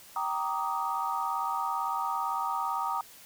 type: chord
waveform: sine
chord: Eb major seventh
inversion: first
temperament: just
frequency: 777.8 / 933.4 / 1166.7 / 1244.5 Hz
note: G5 / Bb5 / D6 / Eb6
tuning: -14 / +2 / -12 / 0 cents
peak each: -35 / -32 / -37 / -33 dBFS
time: 0.16-3.01 s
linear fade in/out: 2 ms
effects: white hiss -52 dBFS RMS until 3.25 s